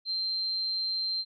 sine tone, 4143 Hz, C8, 18 cents flat, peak -28 dBFS, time 0.05-1.25 s, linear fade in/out 50 ms, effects none

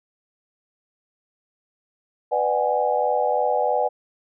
sine chord, G# half-diminished seventh, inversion first, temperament just, 498.4 / 598 / 747.5 / 830.6 Hz, B4 / D5 / F#5 / G#5, +16 / +31 / +17 / 0 cents, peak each -24 dBFS, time 2.31-3.89 s, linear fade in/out 20 ms, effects none

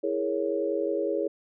sine chord, A# half-diminished seventh, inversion second, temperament equal, 329.6 / 415.3 / 466.2 / 554.4 Hz, E4 / G#4 / A#4 / C#5, 0 / 0 / 0 / 0 cents, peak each -31 / -29 / -33 / -30 dBFS, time 0.03-1.28 s, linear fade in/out 10 ms, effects none

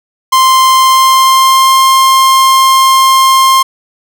45% pulse tone with pitch glide, 1046.5 to 1058.7 Hz, C6 to C6, 0 to +20 cents, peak -4 dBFS, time 0.32-3.63 s, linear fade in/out 10 ms, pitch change +20 cents, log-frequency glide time 0.7-1.84 s, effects none

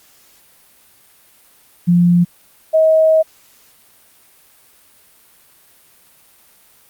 sine tone pair in turn, 174.61 / 635.7 Hz, F3 / D#5, 0 / +37 cents, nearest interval octave + minor seventh, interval 2237 cents, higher second, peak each -8 dBFS, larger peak neither, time 1.87-2.25 / 2.73-3.23 s, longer second, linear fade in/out 20 ms, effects white hiss -50 dBFS RMS until 6.89 s + Opus 48 kbps

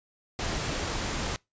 pink noise, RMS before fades -31 dBFS, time 0.39-1.36 s, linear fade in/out 0 ms, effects noise-tail reverb RT60 0.2 s tail -24 dB re dry + resampled to 16000 Hz

